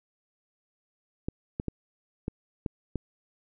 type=clicks; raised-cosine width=3 ms; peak=-17 dBFS; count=6; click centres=1.285 / 1.599 / 1.683 / 2.281 / 2.662 / 2.957 s; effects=none

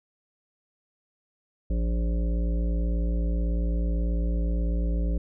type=harmonic tone with a mistuned harmonic; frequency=58.27 Hz; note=A#1; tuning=in tune; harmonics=1 / 3 / 5 / 7 / 9 / 10; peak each=-23 / -33 / -38 / -43 / -42 / -46 dBFS; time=1.7-5.18 s; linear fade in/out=5 ms; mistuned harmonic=1; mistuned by=-130 cents; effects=none

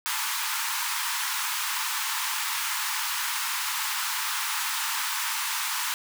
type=high-pass noise; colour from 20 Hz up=pink; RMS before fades=-29 dBFS; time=0.06-5.94 s; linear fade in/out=0 ms; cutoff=860 Hz; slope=96 dB/octave; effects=none

